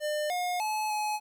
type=tone with pitch steps; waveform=square; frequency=600 / 717 / 858 / 847 Hz; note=D5 / F5 / A5 / G#5; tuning=+37 / +45 / -44 / +34 cents; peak=-29 dBFS; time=0-1.2 s; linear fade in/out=50 ms; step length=300 ms; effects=11-bit